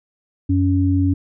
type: tone pair together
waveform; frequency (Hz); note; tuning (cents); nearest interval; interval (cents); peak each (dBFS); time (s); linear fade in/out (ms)
sine; 93.3 / 279.6; F#2 / C#4; +15 / +15; octave + perfect fifth; 1900; -16 / -17; 0.49-1.14; 10
effects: none